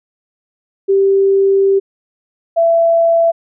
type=tone pair in turn; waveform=sine; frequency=391.3 / 668.5 Hz; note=G4 / E5; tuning=-3 / +24 cents; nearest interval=major sixth; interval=927 cents; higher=second; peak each=-8 dBFS; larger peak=neither; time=0.88-1.8 / 2.56-3.32 s; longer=first; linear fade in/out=20 ms; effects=none